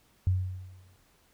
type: tone with exponential decay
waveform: sine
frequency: 92.5 Hz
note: F#2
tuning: in tune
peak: -20 dBFS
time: 0.27-0.96 s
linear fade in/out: 0 ms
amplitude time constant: 150 ms
effects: pink hiss -65 dBFS RMS until 1.33 s